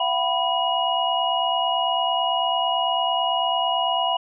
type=tone cluster; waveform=sine; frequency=683 / 752 / 989 / 2892 Hz; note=F5 / F#5 / B5 / F#7; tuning=-39 / +28 / +2 / -40 cents; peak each=-25 dBFS; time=0-4.17 s; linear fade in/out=5 ms; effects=none